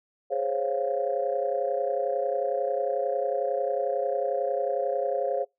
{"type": "chord", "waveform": "sine", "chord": "Db major seventh", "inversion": "second", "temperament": "equal", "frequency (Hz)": [415.3, 523.3, 554.4, 698.5], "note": ["Ab4", "C5", "Db5", "F5"], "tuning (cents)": [0, 0, 0, 0], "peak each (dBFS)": [-32, -29, -28, -31], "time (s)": [0.3, 5.45], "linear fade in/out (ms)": 20, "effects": ["noise-tail reverb RT60 0.2 s tail -25 dB re dry", "tanh soft clip ceiling -14 dBFS"]}